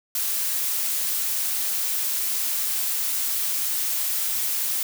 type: noise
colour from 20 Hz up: blue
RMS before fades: -25 dBFS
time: 0.15-4.83 s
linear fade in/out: 2 ms
effects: none